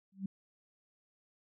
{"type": "tone with exponential growth", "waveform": "sine", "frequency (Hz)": 193.4, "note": "G3", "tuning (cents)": -23, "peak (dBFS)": -31, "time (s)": [0.12, 0.26], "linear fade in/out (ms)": 5, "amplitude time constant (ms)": 30, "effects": []}